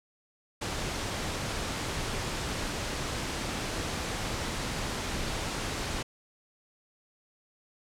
pink noise, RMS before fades -33 dBFS, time 0.61-6.03 s, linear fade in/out 10 ms, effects low-pass 8000 Hz 12 dB/octave

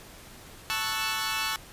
15% pulse chord, F# minor seventh, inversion first, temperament equal, 880 / 1108.7 / 1318.5 / 1480 Hz, A5 / C#6 / E6 / F#6, 0 / 0 / 0 / 0 cents, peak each -27 dBFS, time 0.7-1.56 s, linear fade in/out 0 ms, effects pink hiss -48 dBFS RMS until 1.72 s + resampled to 32000 Hz

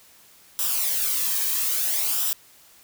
blue noise with flanger, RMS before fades -24 dBFS, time 0.59-2.33 s, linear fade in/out 0 ms, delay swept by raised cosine 0.45 to 1.45 ms, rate 0.6 Hz, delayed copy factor -0.6, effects white hiss -53 dBFS RMS until 2.83 s

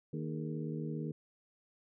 harmonic tone with a mistuned harmonic, 77.78 Hz, D#2, in tune, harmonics 2 / 3 / 4 / 5 / 6, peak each -38 / -42 / -44 / -46 / -48 dBFS, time 0.13-1.12 s, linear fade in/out 5 ms, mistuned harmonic 5, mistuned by +110 cents, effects none

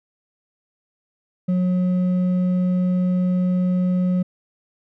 sine tone with hard clipping, 181.5 Hz, F#3, 33 cents flat, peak -18 dBFS, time 1.48-4.23 s, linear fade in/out 10 ms, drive 4 dB, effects none

